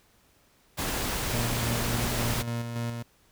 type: noise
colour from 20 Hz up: pink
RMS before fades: -30 dBFS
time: 0.77-2.43 s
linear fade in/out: 20 ms
type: tone with tremolo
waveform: 30% pulse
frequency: 117.7 Hz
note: A#2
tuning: 17 cents sharp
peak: -26 dBFS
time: 1.33-3.03 s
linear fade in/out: 10 ms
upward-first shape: square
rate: 3.5 Hz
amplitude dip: 40%
effects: pink hiss -63 dBFS RMS until 3.31 s